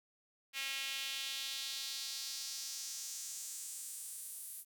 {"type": "tone with high-pass filter sweep", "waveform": "sawtooth", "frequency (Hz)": 271.9, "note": "C#4", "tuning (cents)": -33, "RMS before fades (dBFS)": -43, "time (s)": [0.53, 4.65], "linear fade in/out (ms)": 50, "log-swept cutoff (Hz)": [2500, 11000], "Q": 2.2, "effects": ["10-bit"]}